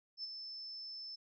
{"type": "tone with ADSR envelope", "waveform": "sine", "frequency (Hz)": 5274, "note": "E8", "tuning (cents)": 0, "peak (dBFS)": -38, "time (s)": [0.17, 1.16], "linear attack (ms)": 66, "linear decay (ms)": 24, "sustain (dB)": -6, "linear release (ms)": 13, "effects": []}